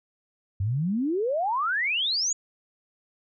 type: exponential sweep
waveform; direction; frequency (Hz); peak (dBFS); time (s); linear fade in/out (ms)
sine; up; 91.5 to 6990; -23; 0.6-2.33; 5
effects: none